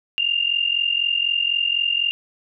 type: tone pair together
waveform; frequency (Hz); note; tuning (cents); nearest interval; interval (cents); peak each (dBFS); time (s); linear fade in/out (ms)
sine; 2781 / 2825; F7 / F7; -8 / +19; unison; 27; -21; 0.18-2.11; 0
effects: none